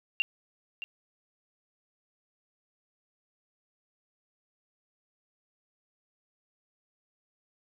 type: tone with echo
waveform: sine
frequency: 2769 Hz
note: F7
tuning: 15 cents flat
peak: -23 dBFS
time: 0.2-0.22 s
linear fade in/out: 0 ms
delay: 620 ms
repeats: 1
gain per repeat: -12 dB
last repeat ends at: 0.84 s
effects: none